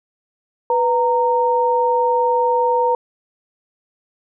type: tone pair together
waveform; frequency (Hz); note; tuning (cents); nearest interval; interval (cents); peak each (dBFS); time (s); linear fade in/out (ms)
sine; 493.8 / 925; B4 / A#5; 0 / -14; major seventh; 1086; -17 / -16; 0.7-2.95; 2
effects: none